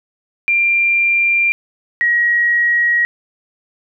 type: tone pair in turn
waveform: sine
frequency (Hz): 2380 / 1899.5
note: D7 / A#6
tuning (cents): +22 / +32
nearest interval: major third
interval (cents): 390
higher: first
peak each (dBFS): -11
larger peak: neither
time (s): 0.48-1.52 / 2.01-3.05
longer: neither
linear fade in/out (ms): 0
effects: none